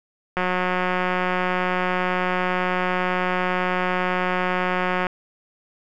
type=click train; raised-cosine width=0.5 ms; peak=-8 dBFS; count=856; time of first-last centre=0.37-5.068 s; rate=182 Hz; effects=none